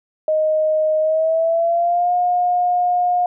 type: tone with pitch glide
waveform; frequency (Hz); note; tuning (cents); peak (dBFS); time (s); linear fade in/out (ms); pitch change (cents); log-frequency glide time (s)
sine; 622.3 to 714.8; D#5 to F5; 0 to +40; -14; 0.28-3.26; 2; +240; 1-2.13
effects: none